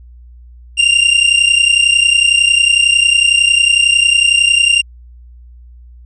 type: tone pair together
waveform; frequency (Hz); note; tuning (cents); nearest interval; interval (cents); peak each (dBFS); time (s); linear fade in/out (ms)
45% pulse; 2772 / 2803; F7 / F7; -14 / +6; unison; 20; -11; 0.77-4.82; 20
effects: added 60 Hz sine -35 dBFS peak until 6.05 s + resampled to 22050 Hz